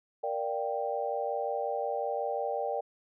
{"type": "chord", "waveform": "sine", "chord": "G minor seventh", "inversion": "first", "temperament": "equal", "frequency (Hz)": [466.2, 587.3, 698.5, 784], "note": ["Bb4", "D5", "F5", "G5"], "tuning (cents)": [0, 0, 0, 0], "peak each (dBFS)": [-35, -34, -39, -34], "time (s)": [0.23, 2.81], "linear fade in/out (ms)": 10, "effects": []}